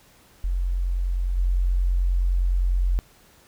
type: tone with level steps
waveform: sine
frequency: 44.8 Hz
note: F1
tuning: 45 cents sharp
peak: -21 / -18 dBFS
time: 0.44-2.99 s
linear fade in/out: 0 ms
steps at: 1.37 s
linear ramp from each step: 10 ms
effects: pink hiss -55 dBFS RMS until 3.47 s